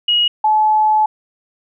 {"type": "tone pair in turn", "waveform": "sine", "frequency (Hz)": [2894, 859.9], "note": ["F#7", "A5"], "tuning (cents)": [-39, -40], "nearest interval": "octave + major sixth", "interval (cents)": 2101, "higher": "first", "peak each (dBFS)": [-11, -10], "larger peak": "second", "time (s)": [[0.08, 0.28], [0.44, 1.06]], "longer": "second", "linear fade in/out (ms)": 5, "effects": []}